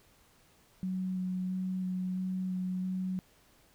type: tone with vibrato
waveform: sine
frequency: 185 Hz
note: F#3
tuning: in tune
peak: -31 dBFS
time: 0.83-3.19 s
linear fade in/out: 0 ms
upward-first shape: square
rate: 1.5 Hz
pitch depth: 9 cents each way
effects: pink hiss -64 dBFS RMS until 3.74 s